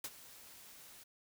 white noise with ADSR envelope, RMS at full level -40 dBFS, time 0.04-1.04 s, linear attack 3 ms, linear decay 46 ms, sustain -16 dB, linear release 12 ms, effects none

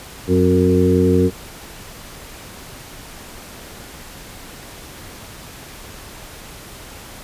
harmonic tone with a mistuned harmonic, 91.6 Hz, F#2, 17 cents flat, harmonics 1 / 2 / 3 / 4 / 5, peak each -18 / -18 / -18 / -18 / -18 dBFS, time 0.27-1.31 s, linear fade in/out 50 ms, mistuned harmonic 3, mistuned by -36 cents, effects pink hiss -37 dBFS RMS until 7.23 s + resampled to 32000 Hz

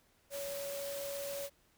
sine tone in noise, 562 Hz, C#5, 24 cents sharp, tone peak -39 dBFS, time 0.3-1.5 s, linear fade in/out 50 ms, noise white, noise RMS -45 dBFS, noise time 0.3-1.5 s, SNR +3 dB, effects pink hiss -70 dBFS RMS until 1.77 s

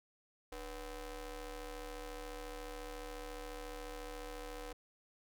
sawtooth ring-modulated tone, 262.1 Hz, C4, 3 cents sharp, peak -37 dBFS, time 0.52-4.73 s, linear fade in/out 5 ms, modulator 225 Hz, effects none

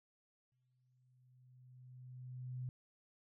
sine tone with exponential growth, 126.5 Hz, B2, 42 cents sharp, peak -39 dBFS, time 0.52-2.69 s, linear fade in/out 0 ms, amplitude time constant 470 ms, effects none

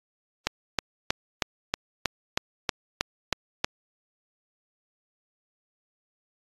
click train, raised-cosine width 0.2 ms, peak -5 dBFS, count 11, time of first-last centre 0.47-3.645 s, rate 3.15 Hz, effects AAC 32 kbps

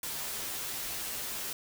white noise with comb filter, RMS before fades -37 dBFS, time 0.03-1.53 s, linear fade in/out 2 ms, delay 11 ms, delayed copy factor -0.7, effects none

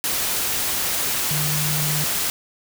sine tone in noise, 150.2 Hz, D3, 39 cents sharp, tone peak -24 dBFS, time 1.31-2.04 s, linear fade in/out 0 ms, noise white, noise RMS -23 dBFS, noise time 0.04-2.3 s, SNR -4 dB, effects none

